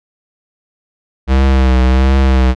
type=tone with vibrato; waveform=square; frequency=65.3 Hz; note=C2; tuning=3 cents flat; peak=-8 dBFS; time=1.27-2.55 s; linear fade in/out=50 ms; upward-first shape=triangle; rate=1.4 Hz; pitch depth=53 cents each way; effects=low-pass 4000 Hz 12 dB/octave